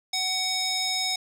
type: tone with band-pass filter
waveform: square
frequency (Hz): 749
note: F#5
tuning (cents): +21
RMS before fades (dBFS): -27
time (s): 0.13-1.16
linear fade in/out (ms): 5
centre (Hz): 4900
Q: 2.2
effects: none

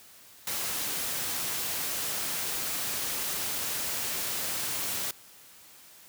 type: noise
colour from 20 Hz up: white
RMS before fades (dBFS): -32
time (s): 0.47-5.11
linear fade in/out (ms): 2
effects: white hiss -53 dBFS RMS until 6.08 s + high-pass 60 Hz 12 dB/octave

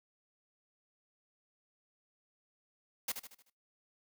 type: noise with echo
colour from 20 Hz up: white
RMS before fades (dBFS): -35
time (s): 3.08-3.12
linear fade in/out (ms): 5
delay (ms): 76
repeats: 5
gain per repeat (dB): -7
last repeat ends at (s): 3.5
effects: noise-tail reverb RT60 0.2 s tail -19 dB re dry

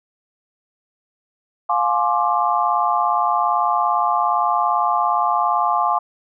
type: chord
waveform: sine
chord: D half-diminished seventh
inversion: first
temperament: just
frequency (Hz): 704.8 / 845.8 / 1057.2 / 1174.7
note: F5 / Ab5 / C6 / D6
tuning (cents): +16 / +31 / +18 / 0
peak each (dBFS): -21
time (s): 1.69-5.99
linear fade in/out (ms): 10
effects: none

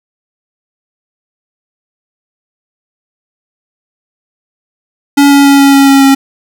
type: tone with pitch steps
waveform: square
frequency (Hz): 283 / 281.2 / 279.4 / 277.7 / 275.9 / 274.2 / 272.4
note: C#4 / C#4 / C#4 / C#4 / C#4 / C#4 / C#4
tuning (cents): +36 / +25 / +14 / +3 / -8 / -19 / -30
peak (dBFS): -3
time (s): 5.17-6.15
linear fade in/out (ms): 10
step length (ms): 140
effects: none

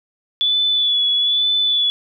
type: tone with vibrato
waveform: sine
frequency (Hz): 3446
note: A7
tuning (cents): -37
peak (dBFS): -14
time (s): 0.41-1.9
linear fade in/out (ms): 0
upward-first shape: sine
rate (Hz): 1.1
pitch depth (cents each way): 30
effects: none

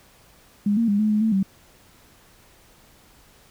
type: tone with pitch steps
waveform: sine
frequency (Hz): 204.8 / 230.6 / 203 / 214.2 / 211.6 / 221.6 / 193.2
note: G#3 / A#3 / G#3 / A3 / G#3 / A3 / G3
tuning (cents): -24 / -19 / -39 / -46 / +33 / +13 / -25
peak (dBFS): -17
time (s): 0.66-1.43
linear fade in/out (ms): 5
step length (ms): 110
effects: pink hiss -54 dBFS RMS until 3.5 s

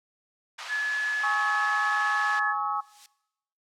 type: high-pass noise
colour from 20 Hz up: pink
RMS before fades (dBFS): -37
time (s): 0.58-2.4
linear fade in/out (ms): 10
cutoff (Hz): 880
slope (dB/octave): 24
type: tone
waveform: sine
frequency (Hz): 1709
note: G#6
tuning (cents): +49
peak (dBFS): -24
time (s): 0.68-2.55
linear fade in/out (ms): 50
type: chord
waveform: sine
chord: C# minor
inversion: second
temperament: equal with one note detuned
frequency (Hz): 830.6 / 1108.7 / 1284.7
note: G#5 / C#6 / E6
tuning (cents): 0 / 0 / -45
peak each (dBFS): -30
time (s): 1.23-2.81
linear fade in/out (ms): 10
type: noise with exponential growth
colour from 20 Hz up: violet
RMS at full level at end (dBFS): -34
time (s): 2.55-3.06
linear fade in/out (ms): 1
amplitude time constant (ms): 110
effects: noise-tail reverb RT60 0.8 s tail -19 dB re dry + low-pass 5000 Hz 12 dB/octave

